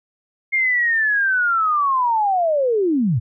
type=linear sweep; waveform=sine; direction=down; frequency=2142 to 98 Hz; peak=-15 dBFS; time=0.52-3.2 s; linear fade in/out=20 ms; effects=none